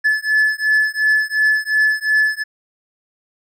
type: beating tone pair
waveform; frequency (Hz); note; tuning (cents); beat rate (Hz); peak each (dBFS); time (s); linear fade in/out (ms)
triangle; 1726 / 1728.8; A6 / A6; -34 / -31; 2.8; -15; 0.04-2.44; 20
effects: none